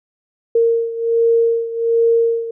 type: beating tone pair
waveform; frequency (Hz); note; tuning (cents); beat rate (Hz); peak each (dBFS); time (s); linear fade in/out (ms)
sine; 461 / 462.3; A#4 / A#4; -19 / -14; 1.3; -14 / -18; 0.55-2.51; 5
effects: none